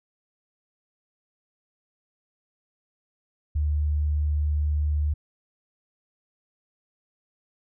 sine tone, 74.6 Hz, D2, 28 cents sharp, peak -21 dBFS, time 3.55-5.14 s, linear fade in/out 10 ms, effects none

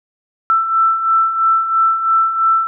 sine beating tone pair, 1329 / 1332 Hz, E6 / E6, +14 / +18 cents, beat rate 3 Hz, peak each -19 / -12 dBFS, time 0.5-2.67 s, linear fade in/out 0 ms, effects none

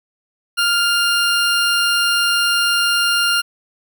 20% pulse tone, 1402 Hz, F6, 6 cents sharp, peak -9 dBFS, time 0.57-3.42 s, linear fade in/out 20 ms, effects none

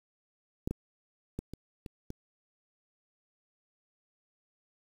clicks, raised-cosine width 3 ms, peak -18 / -20 / -22 / -28 / -29 / -26 dBFS, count 6, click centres 0.675 / 0.71 / 1.39 / 1.536 / 1.862 / 2.104 s, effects 8-bit

